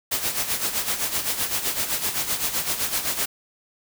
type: noise with tremolo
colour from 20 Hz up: white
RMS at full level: -23 dBFS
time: 0.11-3.26 s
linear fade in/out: 10 ms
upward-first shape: sine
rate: 7.8 Hz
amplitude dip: 65%
effects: none